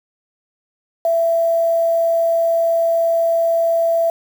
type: tone with quantisation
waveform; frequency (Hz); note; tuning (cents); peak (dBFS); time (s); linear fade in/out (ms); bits
sine; 667; E5; +20; -13; 1.05-4.1; 2; 6
effects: none